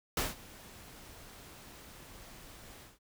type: noise with ADSR envelope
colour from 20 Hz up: pink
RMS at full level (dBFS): -30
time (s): 0.17-2.99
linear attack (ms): 3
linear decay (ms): 170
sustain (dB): -22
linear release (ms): 170
effects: none